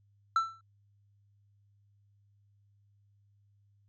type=tone with exponential decay; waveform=triangle; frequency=1335 Hz; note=E6; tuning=22 cents sharp; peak=-19 dBFS; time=0.36-0.61 s; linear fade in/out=2 ms; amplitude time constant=53 ms; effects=added 101 Hz sine -64 dBFS peak until 3.88 s + resampled to 16000 Hz